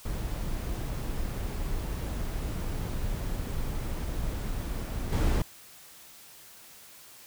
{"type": "noise with level steps", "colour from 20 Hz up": "brown", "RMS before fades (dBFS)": [-32, -24], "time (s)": [0.05, 5.42], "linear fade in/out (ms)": 5, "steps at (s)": 5.12, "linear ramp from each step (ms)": 10, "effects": ["white hiss -51 dBFS RMS until 7.26 s"]}